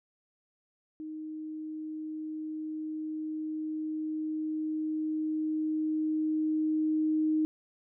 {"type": "tone with level ramp", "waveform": "sine", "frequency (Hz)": 311.1, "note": "D#4", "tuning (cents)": 0, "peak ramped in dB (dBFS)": [-37, -24], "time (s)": [1, 7.45], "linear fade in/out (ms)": 0, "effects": []}